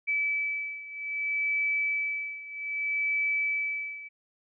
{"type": "beating tone pair", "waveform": "sine", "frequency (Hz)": [2303, 2303.63], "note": ["D7", "D7"], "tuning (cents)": [-34, -34], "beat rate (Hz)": 0.63, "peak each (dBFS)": [-29, -32], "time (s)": [0.07, 4.09], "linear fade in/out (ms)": 20, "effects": []}